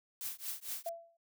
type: noise with tremolo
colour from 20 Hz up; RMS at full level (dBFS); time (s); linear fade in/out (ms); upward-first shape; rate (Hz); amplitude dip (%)
blue; -38; 0.21-0.89; 0; triangle; 4.4; 100
type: tone with exponential decay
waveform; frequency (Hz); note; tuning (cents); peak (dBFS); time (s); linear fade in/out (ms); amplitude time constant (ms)
sine; 673; E5; +36; -33; 0.86-1.17; 5; 67
effects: none

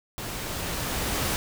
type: noise with level ramp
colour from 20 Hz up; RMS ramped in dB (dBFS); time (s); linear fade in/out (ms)
pink; -35 to -26; 0.18-1.36; 0
effects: none

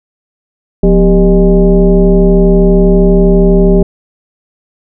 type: tone with frequency modulation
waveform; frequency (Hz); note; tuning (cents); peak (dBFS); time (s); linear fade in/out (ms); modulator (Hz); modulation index
sine; 179.8; F#3; -49; -3; 0.83-3.83; 5; 216; 1.4
effects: none

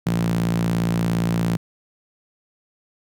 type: tone with high-pass filter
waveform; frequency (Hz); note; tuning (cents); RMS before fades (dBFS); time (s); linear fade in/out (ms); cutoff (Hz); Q
sawtooth; 57.3; A#1; -29; -21; 0.06-1.57; 5; 150; 6.1
effects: none

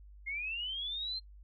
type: linear sweep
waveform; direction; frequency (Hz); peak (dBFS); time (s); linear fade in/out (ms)
sine; up; 2100 to 4186; -35; 0.26-1.2; 20
effects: noise-tail reverb RT60 0.1 s tail -21 dB re dry + added 50 Hz sine -51 dBFS peak until 1.43 s

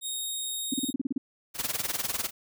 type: tone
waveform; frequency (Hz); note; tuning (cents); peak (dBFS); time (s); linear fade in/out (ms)
15% pulse; 3729; A#7; 0; -24; 0.01-0.93; 50
type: tone bursts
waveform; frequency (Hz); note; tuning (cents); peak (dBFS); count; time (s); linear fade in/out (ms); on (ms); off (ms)
sine; 266.9; C4; +35; -24; 9; 0.72-1.18; 5; 20; 35
type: noise with tremolo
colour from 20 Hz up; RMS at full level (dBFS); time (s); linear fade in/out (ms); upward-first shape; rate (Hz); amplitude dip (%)
white; -28; 1.54-2.31; 50; sine; 20; 85
effects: none

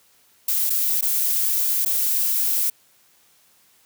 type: noise with dropouts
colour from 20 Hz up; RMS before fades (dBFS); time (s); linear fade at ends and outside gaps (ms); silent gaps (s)
violet; -21; 0.48-2.7; 5; 0.698-0.702 / 1.011-1.024 / 1.85-1.859
effects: white hiss -58 dBFS RMS until 3.85 s + high-pass 60 Hz 12 dB/octave

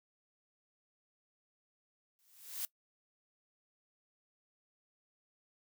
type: noise with exponential growth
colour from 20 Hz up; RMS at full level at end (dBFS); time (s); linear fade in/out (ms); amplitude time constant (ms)
blue; -36; 2.19-2.65; 0; 100
effects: noise-tail reverb RT60 0.1 s tail -21 dB re dry

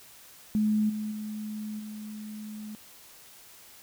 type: tone with level steps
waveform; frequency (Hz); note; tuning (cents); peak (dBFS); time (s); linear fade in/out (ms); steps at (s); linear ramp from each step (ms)
sine; 213.3; G#3; +46; -22 / -30 / -33 / -37; 0.55-2.75; 0; 0.89 / 1.11 / 1.79; 10
effects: white hiss -52 dBFS RMS until 3.82 s

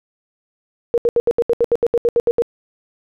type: tone bursts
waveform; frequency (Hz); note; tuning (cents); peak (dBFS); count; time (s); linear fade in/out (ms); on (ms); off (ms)
sine; 472; A#4; +22; -11; 14; 0.94-2.421; 0; 38; 73
effects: none

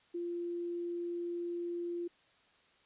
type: tone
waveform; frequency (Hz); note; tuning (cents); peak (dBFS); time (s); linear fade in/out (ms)
sine; 346; F4; -16; -35; 0.14-2.08; 10
effects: white hiss -67 dBFS RMS until 2.85 s + resampled to 8000 Hz

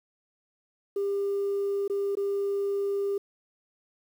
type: tone with dropouts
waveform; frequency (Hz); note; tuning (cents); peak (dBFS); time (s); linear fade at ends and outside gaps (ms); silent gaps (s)
sine; 399.4; G4; +32; -24; 0.96-3.18; 5; 1.879-1.898 / 2.153-2.17
effects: tanh soft clip ceiling -22 dBFS + 9-bit

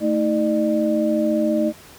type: tone cluster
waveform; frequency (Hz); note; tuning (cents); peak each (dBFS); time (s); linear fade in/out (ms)
sine; 222.7 / 316.8 / 602; A3 / D#4 / D5; +21 / +31 / +43; -21; 0-1.73; 50
effects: pink hiss -44 dBFS RMS until 1.98 s + high-pass 80 Hz 12 dB/octave

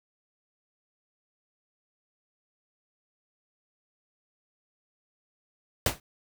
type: noise with exponential decay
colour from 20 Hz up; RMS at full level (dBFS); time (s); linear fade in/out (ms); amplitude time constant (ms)
pink; -20; 5.86-6; 2; 29
effects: none

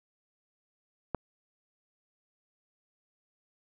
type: click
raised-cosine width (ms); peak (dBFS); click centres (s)
1; -16; 1.147
effects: none

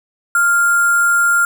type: tone with sample-and-hold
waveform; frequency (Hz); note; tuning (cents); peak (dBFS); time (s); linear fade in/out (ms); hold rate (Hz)
sine; 1396.9; F6; 0; -10; 0.35-1.45; 2; 8820
effects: none

